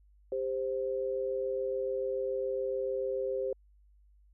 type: tone pair together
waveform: sine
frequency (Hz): 396.3 / 523.3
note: G4 / C5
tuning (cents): +19 / 0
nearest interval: perfect fourth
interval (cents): 481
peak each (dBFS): -34 / -32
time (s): 0.32-3.53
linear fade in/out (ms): 2
effects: added 50 Hz sine -59 dBFS peak until 4.33 s